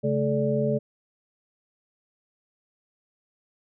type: tone cluster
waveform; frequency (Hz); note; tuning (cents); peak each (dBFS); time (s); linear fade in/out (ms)
sine; 137.2 / 216.6 / 431.1 / 582; C#3 / A3 / A4 / D5; -17 / -27 / -35 / -16; -27; 0.03-0.79; 20
effects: none